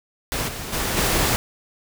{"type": "noise with level steps", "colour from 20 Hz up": "pink", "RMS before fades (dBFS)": [-25, -32, -24, -20], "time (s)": [0.32, 1.36], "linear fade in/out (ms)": 0, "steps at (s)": [0.47, 0.72, 0.96], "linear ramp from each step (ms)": 20, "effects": []}